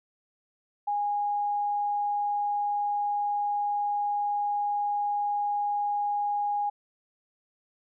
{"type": "tone", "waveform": "sine", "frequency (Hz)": 822, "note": "G#5", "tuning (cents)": -18, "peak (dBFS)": -25, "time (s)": [0.87, 6.7], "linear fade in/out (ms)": 10, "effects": []}